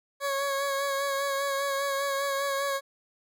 20% pulse tone with vibrato, 554.4 Hz, C#5, in tune, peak -22 dBFS, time 0.2-2.81 s, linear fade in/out 50 ms, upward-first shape sine, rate 5 Hz, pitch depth 25 cents each way, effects none

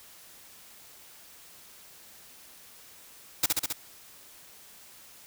white noise with echo, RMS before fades -23 dBFS, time 3.43-3.46 s, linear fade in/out 5 ms, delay 67 ms, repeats 4, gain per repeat -2 dB, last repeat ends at 3.728 s, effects white hiss -52 dBFS RMS until 5.26 s

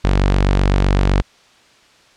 sawtooth tone, 47.84 Hz, G1, 41 cents flat, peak -8 dBFS, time 0.04-1.22 s, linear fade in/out 10 ms, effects white hiss -50 dBFS RMS until 2.16 s + low-pass 5000 Hz 12 dB/octave

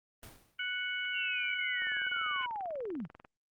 pink noise with exponential decay, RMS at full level -47 dBFS, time 0.23-0.69 s, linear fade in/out 0 ms, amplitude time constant 100 ms
harmonic tone, 740 Hz, F#5, in tune, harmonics 2 / 3 / 4, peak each -36 / -38 / -39 dBFS, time 0.59-2.46 s, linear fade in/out 5 ms
sine linear sweep, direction down, 2833 to 130.81 Hz, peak -35 dBFS, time 1.12-3.08 s, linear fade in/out 50 ms
click train, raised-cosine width 0.5 ms, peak -35 dBFS, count 30, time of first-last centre 1.82-3.249 s, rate 20.3 Hz
effects Opus 24 kbps

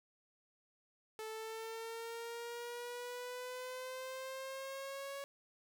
sawtooth exponential sweep, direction up, 436.2 to 558 Hz, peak -39 dBFS, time 1.19-5.24 s, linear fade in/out 0 ms, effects none

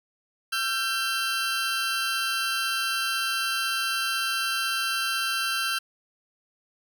20% pulse tone pair together, 1354 / 1568 Hz, E6 / G6, +46 / 0 cents, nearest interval minor third, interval 254 cents, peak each -23 dBFS, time 0.52-5.79 s, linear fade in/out 10 ms, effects none

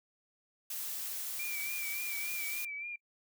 blue noise, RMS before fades -39 dBFS, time 0.7-2.65 s, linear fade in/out 5 ms
sine tone with vibrato, 2349 Hz, D7, in tune, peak -38 dBFS, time 1.39-2.96 s, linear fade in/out 5 ms, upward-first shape sine, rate 3.5 Hz, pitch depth 53 cents each way
effects noise-tail reverb RT60 0.1 s tail -25 dB re dry

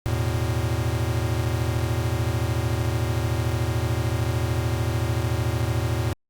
square chord, E suspended fourth, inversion none, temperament equal, 82.41 / 110 / 123.47 Hz, E2 / A2 / B2, 0 / 0 / 0 cents, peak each -28 / -26 / -28 dBFS, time 0.06-6.13 s, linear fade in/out 0 ms, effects Opus 48 kbps

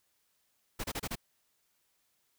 pink noise bursts, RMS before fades -36 dBFS, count 5, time 0.79-1.156 s, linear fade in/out 10 ms, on 50 ms, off 29 ms, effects white hiss -75 dBFS RMS until 2.38 s

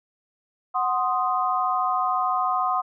sine chord, C diminished, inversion second, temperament equal, 740 / 1046.5 / 1244.5 Hz, Gb5 / C6 / Eb6, 0 / 0 / 0 cents, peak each -25 dBFS, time 0.74-2.82 s, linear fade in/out 20 ms, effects none

